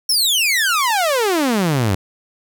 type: exponential sweep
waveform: sawtooth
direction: down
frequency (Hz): 5588 to 90.5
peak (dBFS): -11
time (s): 0.09-1.95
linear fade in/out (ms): 5
effects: none